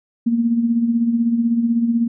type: tone with tremolo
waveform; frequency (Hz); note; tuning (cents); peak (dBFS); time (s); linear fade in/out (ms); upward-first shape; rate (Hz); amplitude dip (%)
sine; 233.1; A#3; 0; -12; 0.26-2.08; 10; sine; 16; 55
effects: none